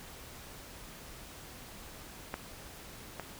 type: clicks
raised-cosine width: 0.5 ms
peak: -20 / -23 dBFS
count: 2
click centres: 2.341 / 3.197 s
effects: pink hiss -49 dBFS RMS until 3.39 s